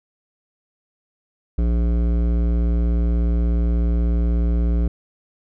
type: tone with hard clipping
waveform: sine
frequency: 58.27 Hz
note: A#1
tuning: in tune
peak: -18 dBFS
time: 1.58-4.88 s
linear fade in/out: 5 ms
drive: 14 dB
effects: none